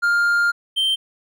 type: tone pair in turn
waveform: triangle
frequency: 1404 / 3132 Hz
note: F6 / G7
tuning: +9 / -2 cents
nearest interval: octave + major second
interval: 1389 cents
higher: second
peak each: -13 / -15 dBFS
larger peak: first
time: 0.02-0.52 / 0.76-0.96 s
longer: first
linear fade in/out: 20 ms
effects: none